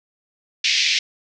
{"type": "band-pass noise", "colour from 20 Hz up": "pink", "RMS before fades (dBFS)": -19, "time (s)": [0.64, 0.99], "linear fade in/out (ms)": 5, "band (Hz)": [2100, 5900], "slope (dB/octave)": 48, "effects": []}